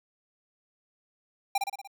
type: tone with echo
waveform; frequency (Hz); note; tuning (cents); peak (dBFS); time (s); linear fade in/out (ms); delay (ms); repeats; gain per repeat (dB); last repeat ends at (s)
square; 796; G5; +26; -23; 1.55-1.58; 5; 59; 5; -4; 1.875
effects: none